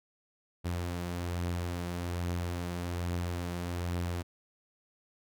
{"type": "beating tone pair", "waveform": "sawtooth", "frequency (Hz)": [87.31, 88.51], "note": ["F2", "F2"], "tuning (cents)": [0, 24], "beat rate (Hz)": 1.2, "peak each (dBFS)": [-29, -38], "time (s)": [0.64, 4.23], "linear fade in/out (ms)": 20, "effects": []}